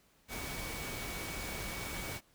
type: tone in noise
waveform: sine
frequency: 2254 Hz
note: C#7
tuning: 28 cents sharp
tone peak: -46 dBFS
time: 0.28-2.21 s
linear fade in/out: 50 ms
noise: pink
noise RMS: -41 dBFS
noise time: 0.28-2.21 s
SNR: -8 dB
effects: pink hiss -68 dBFS RMS until 2.34 s